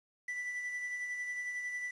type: tone with tremolo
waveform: triangle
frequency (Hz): 1975.5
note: B6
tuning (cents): 0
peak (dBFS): -33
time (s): 0.28-1.91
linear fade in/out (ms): 5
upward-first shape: sine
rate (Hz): 11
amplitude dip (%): 35
effects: resampled to 24000 Hz + 10-bit